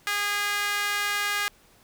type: tone with high-pass filter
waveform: sawtooth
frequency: 409.7 Hz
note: G#4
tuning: 24 cents flat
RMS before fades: -27 dBFS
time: 0.07-1.48 s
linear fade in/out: 0 ms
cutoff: 1600 Hz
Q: 1.7
effects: pink hiss -58 dBFS RMS until 1.83 s